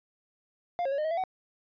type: tone with pitch steps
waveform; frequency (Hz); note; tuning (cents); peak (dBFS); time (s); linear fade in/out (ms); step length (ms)
triangle; 701 / 542 / 558 / 610 / 635 / 673 / 750; F5 / C#5 / C#5 / D#5 / D#5 / E5 / F#5; +6 / -39 / +11 / -34 / +35 / +36 / +23; -25; 0.79-1.238; 0; 64
effects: resampled to 11025 Hz